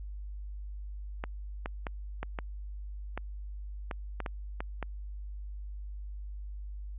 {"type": "clicks", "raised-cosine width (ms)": 0.5, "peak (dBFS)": -20, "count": 11, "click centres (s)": [1.239, 1.659, 1.868, 2.23, 2.388, 3.176, 3.912, 4.203, 4.262, 4.605, 4.827], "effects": ["added 50 Hz sine -38 dBFS peak until 6.98 s", "resampled to 8000 Hz"]}